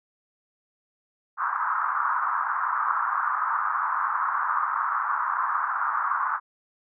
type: band-pass noise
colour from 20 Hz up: pink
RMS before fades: -26 dBFS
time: 1.37-6.4 s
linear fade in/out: 50 ms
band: 1000 to 1400 Hz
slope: 48 dB/octave
effects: none